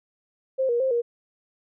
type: tone with pitch steps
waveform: sine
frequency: 527 / 475.1 / 527 / 473.5 Hz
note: C5 / A#4 / C5 / A#4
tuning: +12 / +33 / +12 / +27 cents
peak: -20 dBFS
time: 0.58-1.02 s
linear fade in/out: 20 ms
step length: 110 ms
effects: none